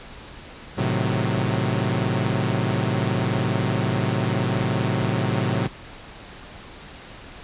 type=chord; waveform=sawtooth; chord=A diminished seventh; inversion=none; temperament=equal; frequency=110 / 130.81 / 155.56 / 185 Hz; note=A2 / C3 / Eb3 / Gb3; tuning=0 / 0 / 0 / 0 cents; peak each=-21 / -21 / -26 / -23 dBFS; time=0.77-5.68 s; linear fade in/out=20 ms; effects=pink hiss -41 dBFS RMS until 7.43 s + resampled to 8000 Hz